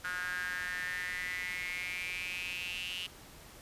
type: tone with high-pass filter sweep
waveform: sawtooth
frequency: 180.2 Hz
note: F#3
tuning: 45 cents flat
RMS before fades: -38 dBFS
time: 0.04-3.07 s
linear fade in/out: 10 ms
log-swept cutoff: 1500 to 2900 Hz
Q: 9.4
effects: pink hiss -53 dBFS RMS until 3.61 s + resampled to 32000 Hz